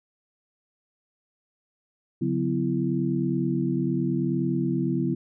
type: tone cluster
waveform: sine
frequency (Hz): 141.3 / 182.1 / 251.3 / 333.3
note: C#3 / F#3 / B3 / E4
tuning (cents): +34 / -27 / +30 / +19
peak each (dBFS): -28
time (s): 2.21-5.15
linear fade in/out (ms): 10
effects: none